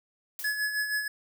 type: noise with exponential decay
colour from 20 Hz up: blue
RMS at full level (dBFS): -36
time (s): 0.39-0.74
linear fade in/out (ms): 1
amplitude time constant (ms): 76
type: tone with tremolo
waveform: square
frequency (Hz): 1699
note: G#6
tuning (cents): +39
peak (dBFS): -26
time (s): 0.44-1.08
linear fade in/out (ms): 5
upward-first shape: sine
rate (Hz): 6.3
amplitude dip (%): 55
effects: none